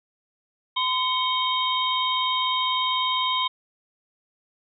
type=tone cluster; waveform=sine; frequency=1021 / 2212 / 3155 / 3725 Hz; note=C6 / C#7 / G7 / A#7; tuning=-43 / -4 / +10 / -2 cents; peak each=-24 / -32 / -27 / -28 dBFS; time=0.76-3.48 s; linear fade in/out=10 ms; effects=none